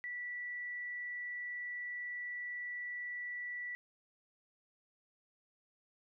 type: tone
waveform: sine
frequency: 1958 Hz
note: B6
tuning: 15 cents flat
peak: -39 dBFS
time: 0.04-3.75 s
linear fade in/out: 0 ms
effects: none